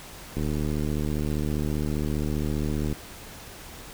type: click train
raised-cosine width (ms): 3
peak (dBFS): -16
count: 193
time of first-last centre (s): 0.37-2.927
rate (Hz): 75.1
effects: pink hiss -43 dBFS RMS until 3.93 s